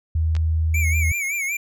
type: tone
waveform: sine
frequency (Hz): 80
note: D#2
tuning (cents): +49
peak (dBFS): -17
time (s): 0.15-1.12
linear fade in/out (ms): 5
type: clicks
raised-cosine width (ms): 0.2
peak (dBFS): -18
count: 2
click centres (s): 0.352 / 0.366
type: tone with vibrato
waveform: square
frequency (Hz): 2265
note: C#7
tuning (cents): +37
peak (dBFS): -23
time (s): 0.74-1.57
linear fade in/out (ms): 5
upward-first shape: sine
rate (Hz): 5.3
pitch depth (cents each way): 95
effects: none